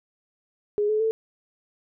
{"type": "tone with pitch steps", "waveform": "sine", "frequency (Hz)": [415.3, 429.4, 444.1], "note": ["G#4", "A4", "A4"], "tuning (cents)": [0, -42, 16], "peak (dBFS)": -20, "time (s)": [0.78, 1.11], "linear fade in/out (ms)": 0, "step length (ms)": 110, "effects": []}